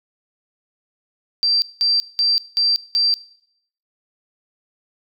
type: tone bursts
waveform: sine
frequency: 4699 Hz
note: D8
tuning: in tune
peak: -14 dBFS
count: 5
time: 1.43-3.14 s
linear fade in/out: 0 ms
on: 190 ms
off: 190 ms
effects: noise-tail reverb RT60 0.7 s tail -20 dB re dry